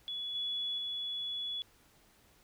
sine tone with level steps, 3400 Hz, G#7, 40 cents sharp, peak -36 / -33 / -35 dBFS, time 0.08-1.62 s, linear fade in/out 0 ms, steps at 0.35 / 0.78 s, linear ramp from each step 2 ms, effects pink hiss -65 dBFS RMS until 2.43 s

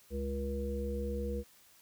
harmonic tone with a mistuned harmonic, 69.3 Hz, C#2, in tune, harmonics 1 / 3 / 5 / 7, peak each -36 / -40 / -46 / -38 dBFS, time 0.1-1.44 s, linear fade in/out 50 ms, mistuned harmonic 7, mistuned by -20 cents, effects white hiss -62 dBFS RMS until 1.81 s

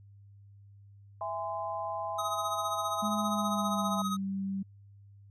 sine chord, E augmented, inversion none, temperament just, 659.3 / 824.1 / 1030.1 Hz, E5 / G#5 / B#5, 0 / -14 / -27 cents, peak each -37 dBFS, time 1.21-4.02 s, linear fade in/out 2 ms
square tone with tremolo, 1260 Hz, D#6, 21 cents sharp, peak -31 dBFS, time 2.18-4.17 s, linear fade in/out 10 ms, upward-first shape sine, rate 15 Hz, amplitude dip 60%
sine tone with pitch glide, 209.6 to 194.44 Hz, G#3 to G3, +16 to -14 cents, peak -31 dBFS, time 3.02-4.63 s, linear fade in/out 10 ms, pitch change -130 cents, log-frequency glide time 3.2-4.05 s
effects added 100 Hz sine -52 dBFS peak until 5.3 s + low-pass 11000 Hz 12 dB/octave

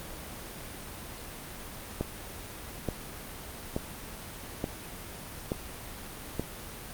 click train, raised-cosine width 2 ms, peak -15 dBFS, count 6, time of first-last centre 2.01-6.396 s, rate 1.14 Hz, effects pink hiss -42 dBFS RMS until 6.93 s + Opus 32 kbps

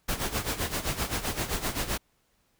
pink noise with tremolo, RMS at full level -28 dBFS, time 0.08-1.98 s, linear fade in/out 10 ms, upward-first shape sine, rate 7.7 Hz, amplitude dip 75%, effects pink hiss -70 dBFS RMS until 2.59 s

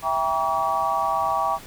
sine chord, E diminished seventh, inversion none, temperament just, 659.3 / 791.1 / 949.3 / 1139.2 Hz, E5 / G5 / Bb5 / Db6, 0 / +16 / +31 / +47 cents, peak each -28 / -25 / -27 / -24 dBFS, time 0.02-1.59 s, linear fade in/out 50 ms, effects pink hiss -43 dBFS RMS until 1.66 s

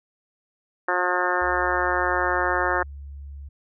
harmonic tone, 179.6 Hz, F3, 49 cents sharp, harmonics 2 / 3 / 4 / 5 / 6 / 7 / 8 / 9 / 10, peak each -29 / -29 / -29 / -29 / -29 / -29 / -29 / -29 / -29 dBFS, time 0.88-2.83 s, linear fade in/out 5 ms
sine tone with pitch glide, 68.8 to 70.33 Hz, C#2 to C#2, -12 to +26 cents, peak -35 dBFS, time 1.41-3.49 s, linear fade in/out 10 ms, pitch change +38 cents, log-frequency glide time 1.67-1.88 s
effects none

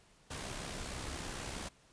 pink noise with amplitude modulation, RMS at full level -40 dBFS, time 0.3-1.69 s, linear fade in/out 10 ms, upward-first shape sine, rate 66.5 Hz, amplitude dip 45%, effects pink hiss -65 dBFS RMS until 1.92 s + resampled to 22050 Hz

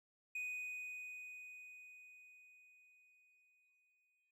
triangle tone with exponential decay, 2489 Hz, D#7, in tune, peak -38 dBFS, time 0.35-4.31 s, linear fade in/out 5 ms, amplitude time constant 860 ms, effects none

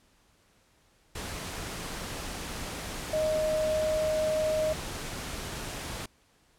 sine tone in noise, 622.3 Hz, D#5, in tune, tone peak -25 dBFS, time 3.13-4.73 s, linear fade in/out 5 ms, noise pink, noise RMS -37 dBFS, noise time 1.15-6.06 s, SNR +9 dB, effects pink hiss -65 dBFS RMS until 6.58 s + low-pass 11000 Hz 12 dB/octave

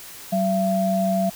sine tone pair together, 189.71 / 675 Hz, F#3 / E5, +44 / +41 cents, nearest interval octave + minor seventh, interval 2197 cents, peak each -21 dBFS, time 0.32-1.3 s, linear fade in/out 10 ms, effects white hiss -40 dBFS RMS until 1.35 s

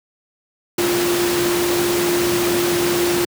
sine tone in noise, 349.2 Hz, F4, in tune, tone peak -17 dBFS, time 0.78-3.25 s, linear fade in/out 5 ms, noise pink, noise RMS -21 dBFS, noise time 0.78-3.25 s, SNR +1 dB, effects high-pass 150 Hz 12 dB/octave

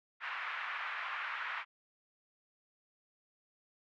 pink band-pass noise, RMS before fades -40 dBFS, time 0.2-1.65 s, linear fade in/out 50 ms, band 1100 to 2400 Hz, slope 24 dB/octave, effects none

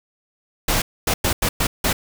pink noise bursts at uneven times, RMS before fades -19 dBFS, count 6, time 0.68-0.82 / 1.07-1.14 / 1.24-1.33 / 1.42-1.49 / 1.6-1.67 / 1.84-1.93 s, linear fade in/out 5 ms, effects none

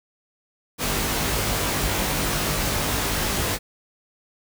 pink noise with comb filter, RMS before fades -24 dBFS, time 0.78-3.59 s, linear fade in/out 50 ms, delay 20 ms, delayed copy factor +1, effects none

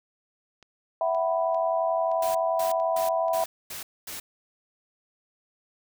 clicks, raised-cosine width 0.2 ms, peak -33 dBFS, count 7, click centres 0.627 / 1.148 / 1.546 / 2.116 / 2.333 / 2.8 / 3.283 s
sine chord, E suspended second, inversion none, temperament equal with one note detuned, 659.3 / 750.8 / 987.8 Hz, E5 / F#5 / B5, 0 / +25 / 0 cents, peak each -24 / -29 / -30 dBFS, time 1.01-3.44 s, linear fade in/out 2 ms
white noise bursts, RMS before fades -37 dBFS, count 6, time 2.22-4.2 s, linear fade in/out 5 ms, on 130 ms, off 240 ms
effects none

